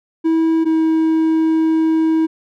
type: tone pair in turn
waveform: triangle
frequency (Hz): 324.4 / 320.5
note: E4 / E4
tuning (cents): -28 / -49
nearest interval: unison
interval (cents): 21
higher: first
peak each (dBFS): -10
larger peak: neither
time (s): 0.24-0.65 / 0.65-2.27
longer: second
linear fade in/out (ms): 20
effects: none